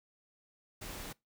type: noise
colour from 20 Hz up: pink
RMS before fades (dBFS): -44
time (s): 0.81-1.13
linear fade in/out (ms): 10
effects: noise-tail reverb RT60 0.2 s tail -23 dB re dry